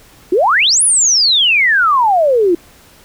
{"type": "exponential two-way sweep", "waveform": "sine", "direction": "up then down", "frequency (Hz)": [329.6, 10548, 329.6], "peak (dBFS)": -8, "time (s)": [0.32, 2.55], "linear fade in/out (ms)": 5, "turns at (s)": 0.83, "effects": ["pink hiss -44 dBFS RMS until 3.04 s"]}